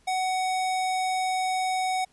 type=tone; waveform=square; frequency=747 Hz; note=F#5; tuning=16 cents sharp; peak=-25 dBFS; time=0.07-2.05 s; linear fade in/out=10 ms; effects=pink hiss -63 dBFS RMS until 2.12 s + resampled to 24000 Hz